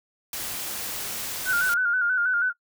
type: noise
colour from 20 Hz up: white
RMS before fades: -32 dBFS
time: 0.33-1.74 s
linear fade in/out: 2 ms
type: tone with vibrato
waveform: sine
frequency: 1456 Hz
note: F#6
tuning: 28 cents flat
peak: -20 dBFS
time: 1.45-2.53 s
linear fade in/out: 50 ms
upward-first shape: square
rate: 6.2 Hz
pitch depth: 55 cents each way
effects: noise-tail reverb RT60 0.1 s tail -24 dB re dry